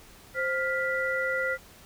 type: tone cluster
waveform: sine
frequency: 523 / 1405 / 1970 Hz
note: C5 / F6 / B6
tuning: -1 / +10 / -5 cents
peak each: -30 dBFS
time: 0.34-1.58 s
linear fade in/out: 50 ms
effects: pink hiss -52 dBFS RMS until 1.85 s